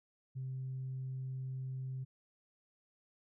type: tone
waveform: sine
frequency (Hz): 130.81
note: C3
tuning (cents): 0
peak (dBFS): -37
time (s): 0.35-2.05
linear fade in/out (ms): 20
effects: tanh soft clip ceiling -34 dBFS